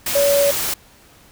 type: tone in noise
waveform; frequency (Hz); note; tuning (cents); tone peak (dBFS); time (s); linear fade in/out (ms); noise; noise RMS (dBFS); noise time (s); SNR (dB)
sine; 566; C#5; +36; -13; 0.15-0.51; 5; white; -22; 0.06-0.74; +6
effects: pink hiss -49 dBFS RMS until 1.31 s